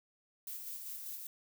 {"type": "noise with tremolo", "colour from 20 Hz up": "violet", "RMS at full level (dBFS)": -43, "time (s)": [0.47, 1.27], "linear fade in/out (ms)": 2, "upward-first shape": "square", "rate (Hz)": 5.1, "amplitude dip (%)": 30, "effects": []}